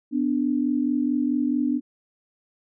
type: tone pair together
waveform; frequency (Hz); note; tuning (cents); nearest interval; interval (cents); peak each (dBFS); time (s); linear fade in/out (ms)
sine; 249.1 / 293.7; B3 / D4; +15 / 0; minor third; 285; -23; 0.11-1.81; 50
effects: none